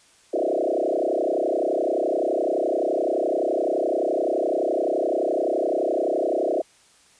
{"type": "tone with frequency modulation", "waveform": "sine", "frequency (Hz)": 498.8, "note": "B4", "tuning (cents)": 17, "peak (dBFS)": -20, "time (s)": [0.33, 6.62], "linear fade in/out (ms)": 10, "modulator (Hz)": 31.7, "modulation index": 5.6, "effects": ["white hiss -56 dBFS RMS until 7.19 s", "resampled to 22050 Hz"]}